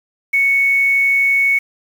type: tone with quantisation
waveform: sine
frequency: 2217 Hz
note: C#7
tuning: in tune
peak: -11 dBFS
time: 0.33-1.59 s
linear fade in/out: 10 ms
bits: 6
effects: none